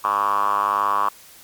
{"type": "tone with band-pass filter", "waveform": "5% pulse", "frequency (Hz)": 101.7, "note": "G#2", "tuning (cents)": -36, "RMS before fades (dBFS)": -20, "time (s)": [0.04, 1.09], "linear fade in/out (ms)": 5, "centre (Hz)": 1100, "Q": 7.9, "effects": ["white hiss -46 dBFS RMS until 1.43 s", "MP3 96 kbps"]}